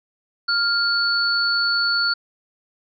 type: tone pair together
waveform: sine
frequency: 1400 / 4445 Hz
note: F6 / C#8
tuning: +4 / +4 cents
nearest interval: octave + minor sixth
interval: 2000 cents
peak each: -20 dBFS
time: 0.48-2.14 s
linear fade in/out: 10 ms
effects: none